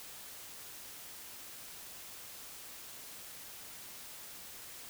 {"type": "silence", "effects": ["white hiss -49 dBFS RMS until 4.89 s"]}